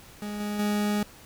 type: tone with level steps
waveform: 40% pulse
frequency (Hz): 207.7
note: G#3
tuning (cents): 0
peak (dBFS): -31 / -28 / -23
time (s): 0.22-1.03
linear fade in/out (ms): 2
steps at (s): 0.4 / 0.59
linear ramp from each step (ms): 5
effects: pink hiss -50 dBFS RMS until 1.25 s